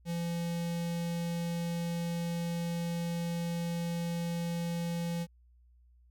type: tone with notch filter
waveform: square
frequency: 170 Hz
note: F3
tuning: 46 cents flat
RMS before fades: -34 dBFS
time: 0.05-5.27 s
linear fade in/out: 50 ms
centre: 1300 Hz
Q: 1.4
effects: added 60 Hz sine -59 dBFS peak until 6.1 s